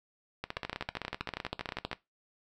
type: two click trains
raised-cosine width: 0.3 ms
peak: -18 / -19 dBFS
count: 18 / 24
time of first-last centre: 0.57-1.93 / 0.44-1.914 s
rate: 12.5 / 15.6 Hz
effects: noise-tail reverb RT60 0.2 s tail -18 dB re dry